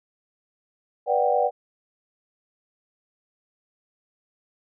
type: chord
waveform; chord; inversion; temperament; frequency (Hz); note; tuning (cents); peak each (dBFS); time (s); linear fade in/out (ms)
sine; G major seventh; first; just; 490 / 588 / 735 / 784; B4 / D5 / F#5 / G5; -14 / +2 / -12 / 0; -24; 1.06-1.51; 50
effects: none